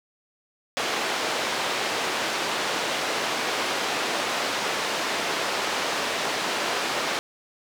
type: band-pass noise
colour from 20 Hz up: pink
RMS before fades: -27 dBFS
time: 0.77-7.19 s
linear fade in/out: 0 ms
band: 430 to 5200 Hz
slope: 12 dB/octave
effects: none